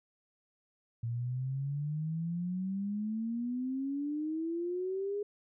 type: exponential sweep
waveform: sine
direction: up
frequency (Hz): 114.9 to 415.5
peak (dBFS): -32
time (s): 1.03-5.23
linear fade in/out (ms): 5
effects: none